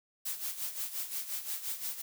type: noise with tremolo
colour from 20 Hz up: blue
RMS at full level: -35 dBFS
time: 0.25-2.02 s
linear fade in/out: 10 ms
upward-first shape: sine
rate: 5.7 Hz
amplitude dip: 70%
effects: none